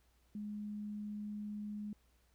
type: tone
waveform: sine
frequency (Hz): 208.7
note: G#3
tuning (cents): +9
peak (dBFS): -40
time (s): 0.35-1.93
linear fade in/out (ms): 2
effects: added 60 Hz sine -70 dBFS peak until 2.34 s + pink hiss -75 dBFS RMS until 2.34 s